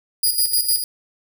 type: tone with tremolo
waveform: 10% pulse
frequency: 4888 Hz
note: D#8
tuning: 32 cents flat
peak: -8 dBFS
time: 0.23-0.84 s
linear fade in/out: 5 ms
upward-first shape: square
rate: 6.6 Hz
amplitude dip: 60%
effects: none